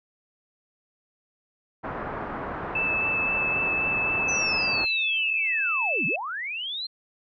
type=low-pass noise; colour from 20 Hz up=white; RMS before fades=-33 dBFS; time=1.83-4.86 s; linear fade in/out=20 ms; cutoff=1400 Hz; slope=24 dB/octave
type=tone with vibrato; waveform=sine; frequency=2626 Hz; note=E7; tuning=7 cents flat; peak=-23 dBFS; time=2.75-6.16 s; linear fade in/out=5 ms; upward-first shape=sine; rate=3.8 Hz; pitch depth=9 cents each way
type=linear two-way sweep; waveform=sine; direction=down then up; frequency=6100 to 136.6 to 4226 Hz; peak=-29 dBFS; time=4.28-6.87 s; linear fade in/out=10 ms; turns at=6.06 s
effects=none